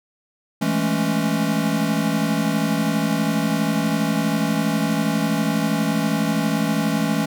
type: chord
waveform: square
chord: A major seventh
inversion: second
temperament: equal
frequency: 164.81 / 207.7 / 220 / 277.2 Hz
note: E3 / G#3 / A3 / C#4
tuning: 0 / 0 / 0 / 0 cents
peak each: -25 dBFS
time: 0.61-7.26 s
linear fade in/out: 10 ms
effects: none